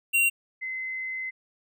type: tone pair in turn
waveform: square / sine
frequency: 2754 / 2052 Hz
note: F7 / C7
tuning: -25 / -34 cents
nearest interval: perfect fourth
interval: 509 cents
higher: first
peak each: -20 / -30 dBFS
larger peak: first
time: 0.13-0.3 / 0.61-1.31 s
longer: second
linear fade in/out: 20 ms
effects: none